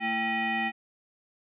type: tone with frequency modulation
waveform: sine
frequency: 1347 Hz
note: E6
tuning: 37 cents sharp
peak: -24 dBFS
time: 0-0.72 s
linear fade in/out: 50 ms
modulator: 561 Hz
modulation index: 2.2
effects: tanh soft clip ceiling -23 dBFS + resampled to 8000 Hz